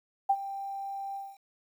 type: tone with ADSR envelope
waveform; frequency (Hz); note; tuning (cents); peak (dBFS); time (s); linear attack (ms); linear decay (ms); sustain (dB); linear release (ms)
sine; 788; G5; +9; -19; 0.29-1.38; 11; 55; -15; 230
effects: 10-bit